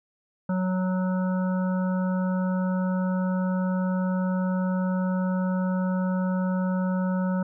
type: harmonic tone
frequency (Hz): 185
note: F#3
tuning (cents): 0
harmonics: 1 / 3 / 5 / 7 / 8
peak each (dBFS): -23 / -33 / -37 / -40 / -41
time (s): 0.49-7.43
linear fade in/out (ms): 5
effects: none